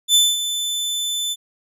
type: tone with ADSR envelope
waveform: sawtooth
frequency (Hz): 3520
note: A7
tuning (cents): 0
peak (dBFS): -7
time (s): 0.08-1.36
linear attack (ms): 65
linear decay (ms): 220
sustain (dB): -11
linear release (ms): 40
effects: resampled to 32000 Hz